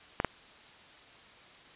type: clicks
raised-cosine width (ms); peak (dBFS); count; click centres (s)
0.5; -12 / -12; 2; 0.201 / 0.247
effects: white hiss -54 dBFS RMS until 1.75 s + resampled to 8000 Hz